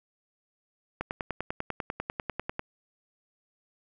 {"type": "click train", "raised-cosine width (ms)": 0.5, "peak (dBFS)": -16, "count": 17, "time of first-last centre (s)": [1.01, 2.594], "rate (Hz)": 10.1, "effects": []}